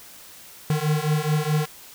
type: beating tone pair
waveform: square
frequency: 150 / 154.7 Hz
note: D3 / D#3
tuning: +37 / -10 cents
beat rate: 4.7 Hz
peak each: -24 dBFS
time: 0.7-1.66 s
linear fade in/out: 2 ms
effects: white hiss -45 dBFS RMS until 1.94 s